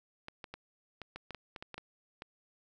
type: clicks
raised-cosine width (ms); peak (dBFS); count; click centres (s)
0.3; -27; 12; 0.284 / 0.442 / 0.54 / 1.017 / 1.16 / 1.307 / 1.347 / 1.562 / 1.625 / 1.743 / 1.78 / 2.221
effects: none